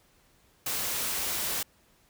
white noise, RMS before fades -31 dBFS, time 0.66-1.63 s, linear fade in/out 5 ms, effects pink hiss -64 dBFS RMS until 2.09 s

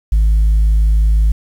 sine tone, 53 Hz, G#1, 36 cents sharp, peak -6 dBFS, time 0.12-1.32 s, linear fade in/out 5 ms, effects tanh soft clip ceiling -7 dBFS + 7-bit

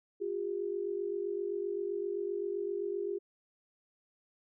sine tone pair together, 355.2 / 402.9 Hz, F4 / G4, +29 / +48 cents, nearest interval major second, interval 219 cents, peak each -37 / -34 dBFS, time 0.2-3.19 s, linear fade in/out 20 ms, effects none

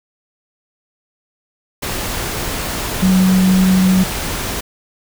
sine tone in noise, 186.8 Hz, F#3, 17 cents sharp, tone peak -9 dBFS, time 3.02-4.04 s, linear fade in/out 10 ms, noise pink, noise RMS -22 dBFS, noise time 1.82-4.61 s, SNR +10 dB, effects none

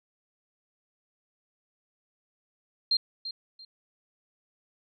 sine tone with echo, 4186 Hz, C8, in tune, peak -21 dBFS, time 2.91-2.97 s, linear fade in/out 5 ms, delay 340 ms, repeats 2, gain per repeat -12 dB, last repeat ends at 3.65 s, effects none

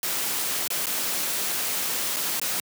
white noise with dropouts, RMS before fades -27 dBFS, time 0.03-2.6 s, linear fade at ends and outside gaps 1 ms, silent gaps 0.677-0.703 / 0.858-0.868 / 2.162-2.166 / 2.397-2.415 s, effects high-pass 150 Hz 12 dB/octave

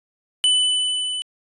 square tone with level ramp, 2996 Hz, F#7, 21 cents sharp, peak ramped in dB -14 to -25 dBFS, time 0.44-1.22 s, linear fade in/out 0 ms, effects resampled to 24000 Hz

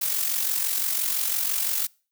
blue noise with amplitude modulation, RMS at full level -23 dBFS, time 0.01-1.87 s, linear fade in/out 10 ms, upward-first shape sine, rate 45.9 Hz, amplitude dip 55%, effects noise-tail reverb RT60 0.4 s tail -26 dB re dry

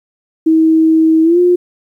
sine tone with pitch glide, 320.3 to 355.4 Hz, E4 to F4, -50 to +30 cents, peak -6 dBFS, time 0.46-1.56 s, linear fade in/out 10 ms, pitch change +180 cents, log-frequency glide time 1.23-1.39 s, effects 8-bit

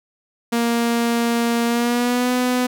sawtooth tone with pitch glide, 234.3 to 249.7 Hz, A#3 to B3, +9 to +19 cents, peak -13 dBFS, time 0.52-2.67 s, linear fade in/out 10 ms, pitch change +110 cents, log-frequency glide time 1.66-2.32 s, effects none

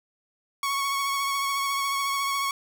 sawtooth tone with vibrato, 1108.7 Hz, C#6, in tune, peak -21 dBFS, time 0.63-2.51 s, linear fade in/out 2 ms, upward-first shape triangle, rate 14 Hz, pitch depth 27 cents each way, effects none

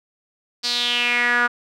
sawtooth tone with band-pass filter sweep, 241.7 Hz, B3, 37 cents flat, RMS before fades -20 dBFS, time 0.63-1.48 s, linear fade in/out 20 ms, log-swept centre 4700 to 1400 Hz, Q 5.1, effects none

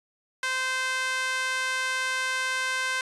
sawtooth tone with high-pass filter, 518 Hz, C5, 17 cents flat, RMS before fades -28 dBFS, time 0.43-3.01 s, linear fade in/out 2 ms, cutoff 1500 Hz, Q 2, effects resampled to 24000 Hz

